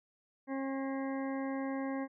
harmonic tone with a mistuned harmonic, 270 Hz, C#4, 45 cents flat, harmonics 1 / 2 / 3 / 4 / 6 / 7 / 8, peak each -35 / -41 / -45 / -47 / -51 / -52 / -53 dBFS, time 0.47-2.08 s, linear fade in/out 50 ms, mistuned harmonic 8, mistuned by -64 cents, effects none

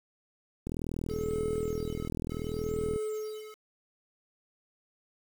click train, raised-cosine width 3 ms, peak -22 dBFS, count 94, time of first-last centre 0.67-2.961 s, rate 40.6 Hz
triangle tone with tremolo, 430 Hz, A4, 40 cents flat, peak -28 dBFS, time 1.09-3.55 s, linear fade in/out 10 ms, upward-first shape sine, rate 0.68 Hz, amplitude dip 95%
effects 8-bit

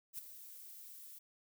violet noise with ADSR envelope, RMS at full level -42 dBFS, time 0.13-1.19 s, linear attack 55 ms, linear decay 8 ms, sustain -11 dB, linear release 11 ms, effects none

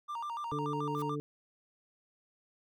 triangle tone with vibrato, 1051 Hz, C6, 7 cents sharp, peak -34 dBFS, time 0.08-1.16 s, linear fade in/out 20 ms, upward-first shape square, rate 6.9 Hz, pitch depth 210 cents each way
harmonic tone, 146.83 Hz, D3, in tune, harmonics 1 / 2 / 3, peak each -38 / -38 / -38 dBFS, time 0.52-1.2 s, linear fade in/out 0 ms
white noise with exponential growth, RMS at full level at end -47 dBFS, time 0.9-1.02 s, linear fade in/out 5 ms, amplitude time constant 26 ms
effects none

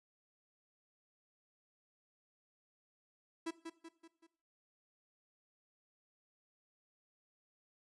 45% pulse tone with echo, 329.6 Hz, E4, in tune, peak -37 dBFS, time 3.46-3.51 s, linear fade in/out 10 ms, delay 190 ms, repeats 4, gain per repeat -6 dB, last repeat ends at 4.27 s, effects noise-tail reverb RT60 0.6 s tail -18 dB re dry + resampled to 24000 Hz

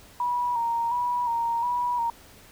sine tone with vibrato, 952 Hz, A#5, 36 cents sharp, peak -23 dBFS, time 0.2-2.1 s, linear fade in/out 2 ms, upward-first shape square, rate 1.4 Hz, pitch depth 39 cents each way, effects pink hiss -51 dBFS RMS until 2.51 s

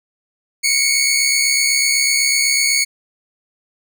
15% pulse tone pair together, 2180 / 2248 Hz, C#7 / C#7, -29 / +24 cents, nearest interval minor second, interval 53 cents, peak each -10 dBFS, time 0.63-2.85 s, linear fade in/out 20 ms, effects none

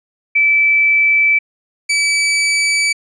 sine / sawtooth tone pair in turn, 2315 / 2300 Hz, D7 / D7, -25 / -37 cents, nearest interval unison, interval 12 cents, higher first, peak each -9 dBFS, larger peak neither, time 0.35-1.39 / 1.89-2.93 s, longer neither, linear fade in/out 10 ms, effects resampled to 22050 Hz

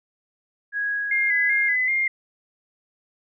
sine tone with tremolo, 1657 Hz, G#6, 4 cents flat, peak -22 dBFS, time 0.72-1.77 s, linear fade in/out 50 ms, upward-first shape sine, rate 1.6 Hz, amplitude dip 35%
sine tone with vibrato, 2066 Hz, C7, 22 cents flat, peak -19 dBFS, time 1.11-2.08 s, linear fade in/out 5 ms, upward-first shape square, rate 2.6 Hz, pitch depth 43 cents each way
effects none

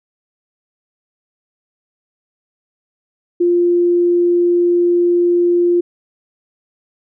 sine tone, 349.2 Hz, F4, in tune, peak -10 dBFS, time 3.4-5.81 s, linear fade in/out 10 ms, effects none

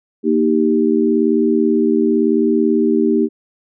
sine chord, Eb major, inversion second, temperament equal, 233.1 / 311.1 / 392 Hz, Bb3 / Eb4 / G4, 0 / 0 / 0 cents, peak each -16 dBFS, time 0.23-3.29 s, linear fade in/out 50 ms, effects none

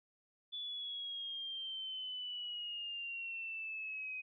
sine exponential sweep, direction down, 3466 to 2508 Hz, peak -40 dBFS, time 0.52-4.22 s, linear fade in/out 20 ms, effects none

